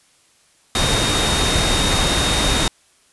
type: tone in noise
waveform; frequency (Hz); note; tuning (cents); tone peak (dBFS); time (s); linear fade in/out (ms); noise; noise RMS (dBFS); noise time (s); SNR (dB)
sine; 3709; A#7; -9; -22; 0.75-2.68; 2; pink; -18; 0.75-2.68; -7
effects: white hiss -56 dBFS RMS until 3.12 s + resampled to 24000 Hz